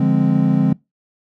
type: chord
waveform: triangle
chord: D half-diminished seventh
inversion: none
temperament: equal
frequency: 146.83 / 174.61 / 207.7 / 261.6 Hz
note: D3 / F3 / Ab3 / C4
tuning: 0 / 0 / 0 / 0 cents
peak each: -16 dBFS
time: 0-0.73 s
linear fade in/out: 5 ms
effects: noise-tail reverb RT60 0.2 s tail -23 dB re dry